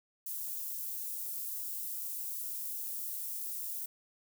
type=high-pass noise; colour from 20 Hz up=white; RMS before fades=-39 dBFS; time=0.26-3.86 s; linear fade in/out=5 ms; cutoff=12000 Hz; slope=12 dB/octave; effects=none